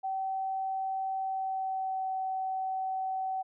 sine tone with pitch glide, 767 to 759.9 Hz, G5 to F#5, -38 to +46 cents, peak -30 dBFS, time 0.03-3.43 s, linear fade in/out 20 ms, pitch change -16 cents, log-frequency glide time 1.2-2.1 s, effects none

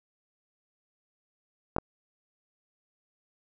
clicks, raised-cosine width 1 ms, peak -12 dBFS, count 2, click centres 1.764 / 1.784 s, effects none

